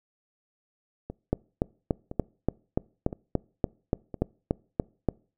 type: two click trains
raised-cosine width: 2 ms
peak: -10 / -22 dBFS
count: 14 / 4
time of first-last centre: 1.33-5.087 / 1.1-4.143 s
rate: 3.46 / 0.986 Hz
effects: noise-tail reverb RT60 0.4 s tail -25 dB re dry